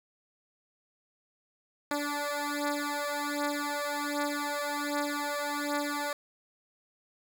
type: beating tone pair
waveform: 10% pulse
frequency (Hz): 290 / 291.3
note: D4 / D4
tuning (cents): -22 / -14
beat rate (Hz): 1.3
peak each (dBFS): -25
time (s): 1.91-6.13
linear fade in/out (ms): 2
effects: none